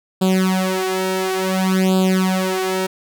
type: tone with flanger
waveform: sawtooth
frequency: 187.8 Hz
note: F#3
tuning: 26 cents sharp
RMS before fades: -18 dBFS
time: 0.21-2.87 s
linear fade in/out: 10 ms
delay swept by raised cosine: 0.25 to 3.15 ms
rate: 0.57 Hz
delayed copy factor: +0.95
effects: none